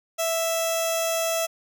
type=tone with notch filter; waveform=15% pulse; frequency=659.3 Hz; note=E5; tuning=in tune; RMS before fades=-25 dBFS; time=0.18-1.47 s; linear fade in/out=20 ms; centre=1700 Hz; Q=0.63; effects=none